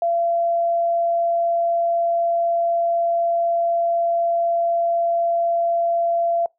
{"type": "tone", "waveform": "sine", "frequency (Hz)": 681, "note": "F5", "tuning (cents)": -44, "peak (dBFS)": -17, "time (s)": [0.02, 6.46], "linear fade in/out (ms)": 2, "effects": ["noise-tail reverb RT60 0.2 s tail -25 dB re dry"]}